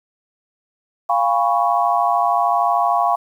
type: chord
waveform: sine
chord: C# dominant seventh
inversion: first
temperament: equal with one note detuned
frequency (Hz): 698.5 / 811.6 / 987.8 / 1108.7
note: E#5 / G#5 / B5 / C#6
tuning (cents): 0 / -40 / 0 / 0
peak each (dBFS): -18 / -20 / -22 / -20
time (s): 1.09-3.16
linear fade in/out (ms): 10
effects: 8-bit